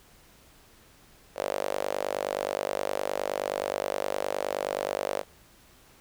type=tone with high-pass filter; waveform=sawtooth; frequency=49.58 Hz; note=G1; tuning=20 cents sharp; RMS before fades=-31 dBFS; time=1.35-5.24 s; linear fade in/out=50 ms; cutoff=550 Hz; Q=4.3; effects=pink hiss -57 dBFS RMS until 6 s